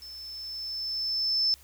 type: tone with level ramp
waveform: sine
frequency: 5274 Hz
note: E8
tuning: in tune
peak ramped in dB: -41 to -21 dBFS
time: 0.02-1.54 s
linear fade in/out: 0 ms
effects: added 67 Hz sine -56 dBFS peak until 1.63 s + white hiss -56 dBFS RMS until 1.63 s